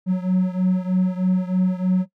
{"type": "beating tone pair", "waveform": "triangle", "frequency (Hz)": [183.4, 186.6], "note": ["F#3", "F#3"], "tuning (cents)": [-15, 15], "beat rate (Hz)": 3.2, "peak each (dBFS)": [-16, -19], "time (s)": [0.06, 2.06], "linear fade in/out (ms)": 50, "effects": ["noise-tail reverb RT60 0.1 s tail -17 dB re dry", "tanh soft clip ceiling -8 dBFS"]}